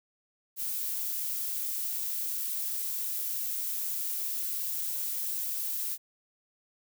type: noise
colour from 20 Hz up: violet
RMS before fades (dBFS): -33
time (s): 0.56-5.98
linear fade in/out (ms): 50
effects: none